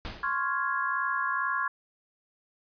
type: noise with exponential decay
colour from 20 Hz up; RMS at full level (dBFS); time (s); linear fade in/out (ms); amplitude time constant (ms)
pink; -35; 0.05-0.51; 0; 100
type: chord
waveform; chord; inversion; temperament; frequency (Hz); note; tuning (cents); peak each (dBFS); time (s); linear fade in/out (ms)
sine; Db major seventh; third; equal; 1046.5 / 1108.7 / 1396.9 / 1661.2; C6 / Db6 / F6 / Ab6; 0 / 0 / 0 / 0; -32 / -32 / -33 / -31; 0.23-1.68; 5
effects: resampled to 11025 Hz